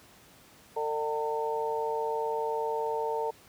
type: harmonic tone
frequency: 150 Hz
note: D3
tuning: 37 cents sharp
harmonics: 3 / 4 / 5 / 6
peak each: -31 / -37 / -41 / -32 dBFS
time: 0.76-3.31 s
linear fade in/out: 10 ms
effects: pink hiss -56 dBFS RMS until 3.48 s + high-pass 80 Hz 12 dB/octave